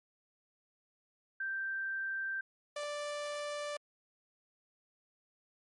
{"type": "tone pair in turn", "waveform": ["sine", "sawtooth"], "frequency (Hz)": [1568, 587.3], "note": ["G6", "D5"], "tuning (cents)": [0, 0], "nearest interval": "octave + perfect fourth", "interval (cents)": 1700, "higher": "first", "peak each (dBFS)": [-34, -33], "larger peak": "second", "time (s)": [[1.4, 2.41], [2.76, 3.77]], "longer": "neither", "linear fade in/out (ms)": 5, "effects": ["low-pass 9000 Hz 12 dB/octave", "MP3 48 kbps"]}